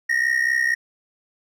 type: ring-modulated tone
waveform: triangle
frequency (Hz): 1867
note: A#6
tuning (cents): +2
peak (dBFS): -13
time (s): 0.09-0.75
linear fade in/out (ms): 10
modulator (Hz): 32.1
effects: none